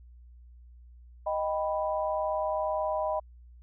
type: chord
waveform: sine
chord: Eb augmented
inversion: none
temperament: equal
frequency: 622.3 / 784 / 987.8 Hz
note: Eb5 / G5 / B5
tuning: 0 / 0 / 0 cents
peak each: -29 / -34 / -33 dBFS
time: 1.26-3.2 s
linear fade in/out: 10 ms
effects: added 60 Hz sine -49 dBFS peak until 3.62 s